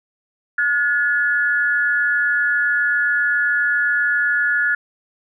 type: tone pair together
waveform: sine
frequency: 1440.5 / 1713 Hz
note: F#6 / A6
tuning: -47 / -47 cents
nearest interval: minor third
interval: 300 cents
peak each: -18 dBFS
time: 0.58-4.75 s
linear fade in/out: 5 ms
effects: none